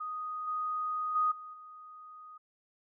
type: tone with level steps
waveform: sine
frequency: 1244.5 Hz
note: D#6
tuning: in tune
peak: -35 / -31 / -25 / -43 / -47 dBFS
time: 0-2.38 s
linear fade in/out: 10 ms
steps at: 0.47 / 1.15 / 1.31 / 1.53 s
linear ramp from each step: 10 ms
effects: none